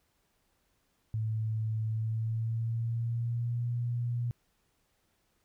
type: tone with pitch glide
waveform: sine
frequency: 110 to 119.96 Hz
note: A2 to B2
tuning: 0 to -50 cents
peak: -29 dBFS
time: 1.14-4.31 s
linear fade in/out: 0 ms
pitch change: +150 cents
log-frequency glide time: 1.86-3.67 s
effects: pink hiss -74 dBFS RMS until 5.44 s